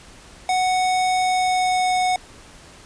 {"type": "tone with pitch glide", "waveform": "square", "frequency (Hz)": [740, 735.3], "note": ["F#5", "F#5"], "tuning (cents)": [0, -11], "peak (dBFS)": -18, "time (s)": [0.49, 2.16], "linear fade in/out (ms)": 2, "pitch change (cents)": -11, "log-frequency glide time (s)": [1.16, 2.01], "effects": ["pink hiss -45 dBFS RMS until 2.85 s", "resampled to 22050 Hz"]}